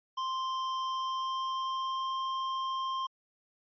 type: tone with pitch glide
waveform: square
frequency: 1046.5 to 1055.6 Hz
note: C6 to C6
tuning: 0 to +15 cents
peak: -32 dBFS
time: 0.17-3.07 s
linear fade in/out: 10 ms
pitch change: +15 cents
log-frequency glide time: 0.84-2.17 s
effects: resampled to 11025 Hz